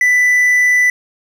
triangle tone, 1986 Hz, B6, 9 cents sharp, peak -7 dBFS, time 0.01-0.9 s, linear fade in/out 2 ms, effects none

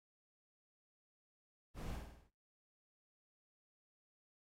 brown noise with echo, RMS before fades -45 dBFS, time 1.74-2 s, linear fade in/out 50 ms, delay 51 ms, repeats 6, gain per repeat -4 dB, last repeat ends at 2.306 s, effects noise-tail reverb RT60 0.4 s tail -24 dB re dry + AAC 48 kbps

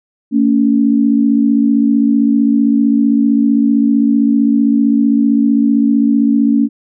sine tone pair together, 226.7 / 282.2 Hz, A#3 / C#4, -48 / +31 cents, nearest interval major third, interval 379 cents, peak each -11 dBFS, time 0.31-6.69 s, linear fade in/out 50 ms, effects none

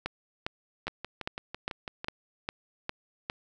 two click trains, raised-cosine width 0.3 ms, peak -20 / -15 dBFS, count 8 / 9, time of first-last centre 0.88-2.045 / 0.06-3.299 s, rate 6.01 / 2.47 Hz, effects none

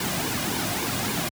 pink noise with flanger, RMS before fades -27 dBFS, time 0-1.29 s, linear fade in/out 5 ms, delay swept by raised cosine 1.5 to 2.28 ms, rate 3.6 Hz, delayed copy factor -0.6, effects high-pass 80 Hz 12 dB/octave

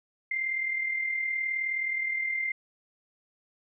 sine tone with amplitude modulation, 2095 Hz, C7, 2 cents sharp, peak -25 dBFS, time 0.31-2.52 s, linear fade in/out 5 ms, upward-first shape sine, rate 39.2 Hz, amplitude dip 50%, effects none

